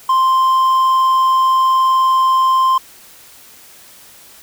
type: tone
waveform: triangle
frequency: 1046.5 Hz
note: C6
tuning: in tune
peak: -8 dBFS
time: 0.09-2.78 s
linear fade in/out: 5 ms
effects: white hiss -42 dBFS RMS until 4.42 s